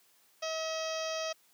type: harmonic tone with a mistuned harmonic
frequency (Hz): 640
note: D#5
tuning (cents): +49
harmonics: 1 / 2 / 3 / 4 / 5 / 6 / 7 / 8 / 9 / 10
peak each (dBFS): -35 / -42 / -46 / -44 / -44 / -49 / -47 / -45 / -45 / -51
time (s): 0.42-1.33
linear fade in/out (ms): 10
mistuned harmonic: 7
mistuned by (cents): +58
effects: white hiss -66 dBFS RMS until 1.53 s + high-pass 150 Hz 12 dB/octave